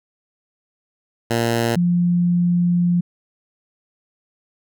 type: tone pair in turn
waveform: 10% pulse / sine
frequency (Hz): 116.54 / 175.03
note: A#2 / F3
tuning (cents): 0 / +4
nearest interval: perfect fifth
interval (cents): 704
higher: second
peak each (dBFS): -9 / -14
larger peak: first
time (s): 1.3-1.76 / 1.76-3.01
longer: second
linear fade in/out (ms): 10
effects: none